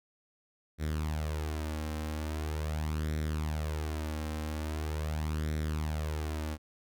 sawtooth tone with flanger, 77 Hz, D#2, 17 cents flat, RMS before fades -34 dBFS, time 0.78-6.58 s, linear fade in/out 50 ms, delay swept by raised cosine 0.52 to 3.82 ms, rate 0.42 Hz, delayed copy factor +0.6, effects none

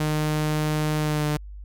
sawtooth tone with pitch glide, 152.9 to 149.93 Hz, D#3 to D3, -30 to +36 cents, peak -18 dBFS, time 0-1.37 s, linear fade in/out 5 ms, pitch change -34 cents, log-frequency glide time 0.99-1.26 s, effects added 50 Hz sine -36 dBFS peak until 1.64 s

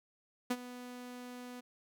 sawtooth tone with ADSR envelope, 247.3 Hz, B3, 3 cents sharp, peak -25 dBFS, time 0.5-1.61 s, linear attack 9 ms, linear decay 48 ms, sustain -16 dB, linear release 15 ms, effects none

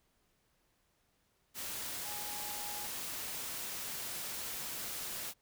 sine tone in noise, 830.6 Hz, G#5, in tune, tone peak -47 dBFS, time 2.02-2.89 s, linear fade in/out 50 ms, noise white, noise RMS -41 dBFS, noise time 1.54-5.34 s, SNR -9 dB, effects pink hiss -75 dBFS RMS until 5.41 s

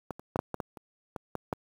clicks, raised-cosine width 1 ms, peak -20 / -29 / -14 / -12 / -18 / -18 / -30 / -21 / -18 / -15 dBFS, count 10, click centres 0.107 / 0.195 / 0.359 / 0.391 / 0.543 / 0.602 / 0.772 / 1.162 / 1.353 / 1.528 s, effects high-pass 80 Hz 12 dB/octave + 8-bit

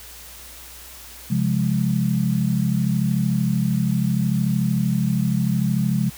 sine chord, F minor, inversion second, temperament equal with one note detuned, 133.87 / 174.61 / 207.7 Hz, C3 / F3 / Ab3, +40 / 0 / 0 cents, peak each -22 dBFS, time 1.3-6.1 s, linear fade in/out 10 ms, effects added 60 Hz sine -46 dBFS peak until 6.17 s + white hiss -41 dBFS RMS until 6.17 s

